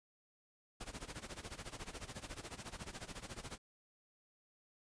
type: noise with tremolo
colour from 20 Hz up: pink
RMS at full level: -45 dBFS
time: 0.8-3.58 s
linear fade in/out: 10 ms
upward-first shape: sine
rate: 14 Hz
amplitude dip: 85%
effects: resampled to 22050 Hz